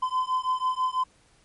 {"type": "beating tone pair", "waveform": "triangle", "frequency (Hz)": [1020, 1026.1], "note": ["C6", "C6"], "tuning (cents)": [-44, -34], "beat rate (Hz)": 6.1, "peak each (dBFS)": -25, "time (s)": [0.02, 1.04], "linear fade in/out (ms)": 10, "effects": ["pink hiss -61 dBFS RMS until 1.44 s", "MP3 48 kbps"]}